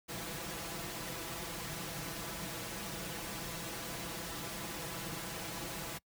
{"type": "noise with comb filter", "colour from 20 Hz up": "pink", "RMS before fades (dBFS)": -41, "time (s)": [0.08, 5.99], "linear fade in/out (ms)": 20, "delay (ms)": 6, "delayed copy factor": 0.7, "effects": ["noise-tail reverb RT60 0.1 s tail -25 dB re dry", "high-pass 60 Hz 12 dB/octave"]}